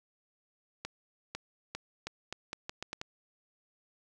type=accelerating click train; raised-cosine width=0.2 ms; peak=-20 dBFS; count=10; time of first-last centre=0.85-3.014 s; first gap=500 ms; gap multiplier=0.8; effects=none